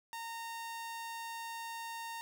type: tone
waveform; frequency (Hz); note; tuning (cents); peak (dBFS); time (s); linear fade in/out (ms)
sawtooth; 920; A#5; -23; -37; 0.13-2.21; 0
effects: none